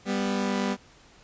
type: tone pair together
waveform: sawtooth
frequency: 197.7 / 246.9 Hz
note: G3 / B3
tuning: +15 / 0 cents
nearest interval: major third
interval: 385 cents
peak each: -23 / -25 dBFS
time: 0.05-0.77 s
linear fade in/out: 50 ms
effects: pink hiss -55 dBFS RMS until 1.23 s + resampled to 16000 Hz